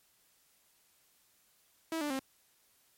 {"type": "tone with pitch steps", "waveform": "sawtooth", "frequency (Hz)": [324.6, 294.2, 266.7], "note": ["E4", "D4", "C4"], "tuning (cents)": [-27, 3, 33], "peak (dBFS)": -29, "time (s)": [1.92, 2.193], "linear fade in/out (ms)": 2, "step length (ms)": 91, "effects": ["white hiss -69 dBFS RMS until 2.97 s", "MP3 64 kbps"]}